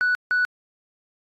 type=tone bursts at uneven times; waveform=sine; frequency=1480 Hz; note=F#6; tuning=in tune; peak=-16 dBFS; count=2; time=0.01-0.15 / 0.31-0.45 s; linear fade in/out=0 ms; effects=tanh soft clip ceiling -16 dBFS + AAC 32 kbps